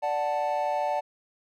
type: chord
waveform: triangle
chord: D major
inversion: none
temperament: equal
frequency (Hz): 587.3 / 740 / 880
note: D5 / F#5 / A5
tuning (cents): 0 / 0 / 0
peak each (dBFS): -27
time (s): 0.02-1.01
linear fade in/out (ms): 20
effects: tanh soft clip ceiling -15 dBFS